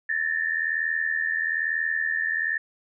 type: tone pair together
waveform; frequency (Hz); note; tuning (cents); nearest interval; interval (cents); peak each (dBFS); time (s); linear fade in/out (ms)
sine; 1740 / 1821.1; A6 / A#6; -20 / -41; minor second; 79; -26; 0.09-2.58; 5
effects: none